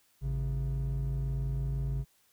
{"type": "tone pair together", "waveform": "triangle", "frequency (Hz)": [54.01, 136.1], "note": ["A1", "C#3"], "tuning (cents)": [-31, -31], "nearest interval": "octave + major third", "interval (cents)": 1600, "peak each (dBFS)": [-29, -29], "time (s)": [0.21, 2.05], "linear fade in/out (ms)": 50, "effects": ["tanh soft clip ceiling -24 dBFS", "white hiss -68 dBFS RMS until 2.32 s"]}